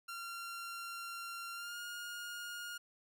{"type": "tone with pitch glide", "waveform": "sawtooth", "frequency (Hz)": [1378, 1425.8], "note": ["F6", "F6"], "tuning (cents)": [-24, 35], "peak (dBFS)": -39, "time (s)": [0.08, 2.78], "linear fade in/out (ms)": 10, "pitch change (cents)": 59, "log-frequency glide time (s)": [1.53, 1.79], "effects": []}